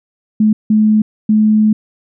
sine tone bursts at uneven times, 214.8 Hz, A3, 41 cents flat, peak -7 dBFS, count 3, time 0.4-0.53 / 0.7-1.02 / 1.29-1.73 s, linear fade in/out 5 ms, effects none

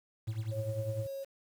triangle tone with tremolo, 109.9 Hz, A2, 2 cents flat, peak -28 dBFS, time 0.27-1.07 s, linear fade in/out 10 ms, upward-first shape triangle, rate 10 Hz, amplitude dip 85%
sine tone, 546 Hz, C#5, 26 cents flat, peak -37 dBFS, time 0.51-1.25 s, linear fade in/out 20 ms
effects 9-bit

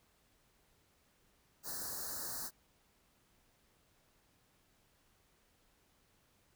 white band-stop noise, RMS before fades -42 dBFS, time 1.63-2.51 s, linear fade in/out 50 ms, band 1800 to 4100 Hz, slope 96 dB/octave, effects pink hiss -72 dBFS RMS until 6.55 s

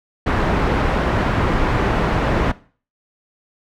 pink low-pass noise, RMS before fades -18 dBFS, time 0.26-2.52 s, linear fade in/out 10 ms, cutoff 1700 Hz, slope 12 dB/octave, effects noise-tail reverb RT60 0.4 s tail -18 dB re dry

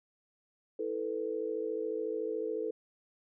sine chord, E suspended fourth, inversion none, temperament equal with one note detuned, 324.9 / 440 / 493.9 Hz, E4 / A4 / B4, -25 / 0 / 0 cents, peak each -40 / -34 / -38 dBFS, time 0.79-2.71 s, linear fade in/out 5 ms, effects none

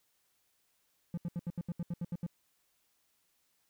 triangle tone bursts, 171.8 Hz, F3, 28 cents flat, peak -31 dBFS, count 11, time 1.14-2.265 s, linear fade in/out 2 ms, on 35 ms, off 74 ms, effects white hiss -75 dBFS RMS until 3.69 s

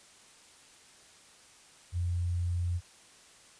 sine tone with sample-and-hold, 87.6 Hz, F2, 6 cents sharp, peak -28 dBFS, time 1.92-2.81 s, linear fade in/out 50 ms, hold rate 8820 Hz, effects white hiss -57 dBFS RMS until 3.59 s + resampled to 22050 Hz

